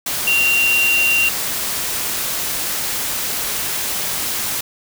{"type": "tone in noise", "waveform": "sine", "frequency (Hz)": 2763, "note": "F7", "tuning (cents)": -19, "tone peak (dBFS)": -13, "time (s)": [0.27, 1.29], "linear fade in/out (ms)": 5, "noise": "white", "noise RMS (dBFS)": -22, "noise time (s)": [0.06, 4.61], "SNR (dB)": 6, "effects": []}